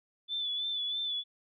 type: tone with vibrato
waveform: sine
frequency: 3482 Hz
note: A7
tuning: 19 cents flat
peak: -31 dBFS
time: 0.28-1.24 s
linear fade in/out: 50 ms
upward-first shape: sine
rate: 3.1 Hz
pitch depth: 40 cents each way
effects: none